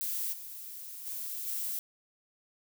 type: noise with level steps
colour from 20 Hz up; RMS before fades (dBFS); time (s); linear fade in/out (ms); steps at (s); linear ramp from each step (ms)
violet; -34 / -44 / -38 / -35; 0.01-1.79; 0; 0.32 / 1.05 / 1.46; 20
effects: none